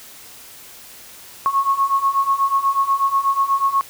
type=beating tone pair; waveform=sine; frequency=1092 / 1100.2 Hz; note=C#6 / C#6; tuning=-26 / -13 cents; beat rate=8.2 Hz; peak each=-20 / -17 dBFS; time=1.46-3.81 s; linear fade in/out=0 ms; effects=white hiss -41 dBFS RMS until 3.89 s